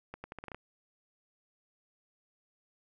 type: accelerating click train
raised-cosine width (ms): 0.5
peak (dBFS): -27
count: 8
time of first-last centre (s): 0.14-0.546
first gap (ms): 100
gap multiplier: 0.81
effects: none